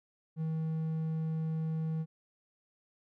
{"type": "tone", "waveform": "triangle", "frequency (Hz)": 159.6, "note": "D#3", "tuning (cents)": 44, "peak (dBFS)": -29, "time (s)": [0.36, 2.06], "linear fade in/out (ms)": 50, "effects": []}